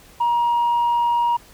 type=tone; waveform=sine; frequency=949 Hz; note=A#5; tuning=31 cents sharp; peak=-14 dBFS; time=0.2-1.37 s; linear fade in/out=10 ms; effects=tanh soft clip ceiling -14 dBFS + pink hiss -48 dBFS RMS until 1.53 s